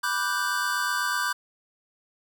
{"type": "chord", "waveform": "square", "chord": "G major seventh", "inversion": "first", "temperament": "equal", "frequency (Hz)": [987.8, 1174.7, 1480, 1568], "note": ["B5", "D6", "F#6", "G6"], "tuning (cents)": [0, 0, 0, 0], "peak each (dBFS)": [-33, -31, -32, -29], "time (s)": [0.03, 1.33], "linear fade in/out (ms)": 10, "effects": []}